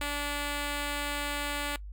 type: tone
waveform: 5% pulse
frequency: 289.5 Hz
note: D4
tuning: 25 cents flat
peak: -20 dBFS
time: 0.01-1.76 s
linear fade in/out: 2 ms
effects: noise-tail reverb RT60 0.1 s tail -20 dB re dry + added 50 Hz sine -39 dBFS peak until 1.92 s